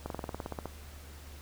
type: slowing click train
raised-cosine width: 1 ms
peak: -22 dBFS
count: 12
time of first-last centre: 0.06-0.657 s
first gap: 42 ms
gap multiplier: 1.05
effects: added 73 Hz sine -47 dBFS peak until 1.41 s + pink hiss -53 dBFS RMS until 1.41 s